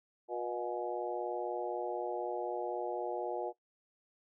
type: harmonic tone with a mistuned harmonic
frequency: 120.3 Hz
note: B2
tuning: 45 cents flat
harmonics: 3 / 4 / 5 / 6 / 7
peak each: -39 / -40 / -41 / -42 / -42 dBFS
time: 0.28-3.53 s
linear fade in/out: 50 ms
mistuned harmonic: 5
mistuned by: +46 cents
effects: noise-tail reverb RT60 0.1 s tail -18 dB re dry